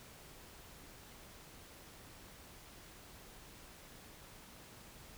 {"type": "silence", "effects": ["pink hiss -56 dBFS RMS until 5.17 s"]}